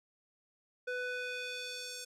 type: tone with band-pass filter sweep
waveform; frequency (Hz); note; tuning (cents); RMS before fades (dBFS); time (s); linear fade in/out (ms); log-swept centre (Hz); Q
square; 497.6; B4; +13; -40; 0.87-2.05; 10; 1200 to 6900; 1.3
effects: none